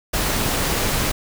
pink noise, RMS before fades -21 dBFS, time 0.13-1.12 s, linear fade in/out 10 ms, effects none

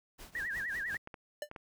pink noise with tremolo, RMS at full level -48 dBFS, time 0.18-0.98 s, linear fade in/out 20 ms, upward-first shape triangle, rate 5.6 Hz, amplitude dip 90%
sine tone with vibrato, 1760 Hz, A6, in tune, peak -34 dBFS, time 0.35-0.97 s, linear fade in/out 2 ms, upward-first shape sine, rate 10 Hz, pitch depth 180 cents each way
clicks, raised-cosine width 0.5 ms, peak -30 dBFS, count 5, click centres 0.945 / 1.074 / 1.142 / 1.514 / 1.562 s
square tone with exponential decay, 593 Hz, D5, 17 cents sharp, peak -33 dBFS, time 1.42-1.49 s, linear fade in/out 2 ms, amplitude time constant 15 ms
effects none

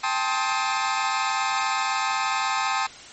sawtooth chord, A half-diminished seventh, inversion third, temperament just, 792 / 880 / 1056 / 1267.2 Hz, G5 / A5 / C6 / Eb6, +18 / 0 / +16 / +31 cents, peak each -24 dBFS, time 0.03-2.87 s, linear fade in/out 10 ms, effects white hiss -43 dBFS RMS until 3.12 s + MP3 32 kbps

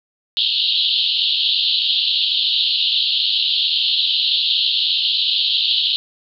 white band-pass noise, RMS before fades -18 dBFS, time 0.37-5.96 s, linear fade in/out 0 ms, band 2900 to 4300 Hz, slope 96 dB/octave, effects none

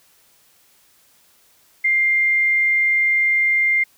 sine tone, 2100 Hz, C7, 6 cents sharp, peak -14 dBFS, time 1.84-3.84 s, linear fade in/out 10 ms, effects white hiss -56 dBFS RMS until 3.97 s

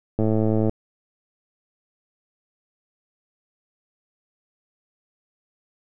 click train, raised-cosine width 2 ms, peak -9 dBFS, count 56, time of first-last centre 0.19-0.695 s, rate 109 Hz, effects none

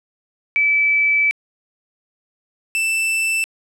sine / 45% pulse tone pair in turn, 2307 / 2656 Hz, D7 / E7, -31 / +12 cents, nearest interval major second, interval 243 cents, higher second, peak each -13 / -17 dBFS, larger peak first, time 0.56-1.31 / 2.75-3.44 s, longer first, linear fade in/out 0 ms, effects low-pass 12000 Hz 12 dB/octave

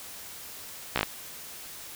slowing click train, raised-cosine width 0.3 ms, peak -8 dBFS, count 5, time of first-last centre 0.96-1.031 s, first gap 15 ms, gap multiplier 1.11, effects white hiss -43 dBFS RMS until 1.95 s

